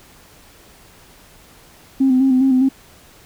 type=tone with vibrato; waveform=sine; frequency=261.8 Hz; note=C4; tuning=1 cent sharp; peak=-10 dBFS; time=2-2.69 s; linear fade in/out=10 ms; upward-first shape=square; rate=4.9 Hz; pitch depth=38 cents each way; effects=tanh soft clip ceiling -6 dBFS + pink hiss -47 dBFS RMS until 3.25 s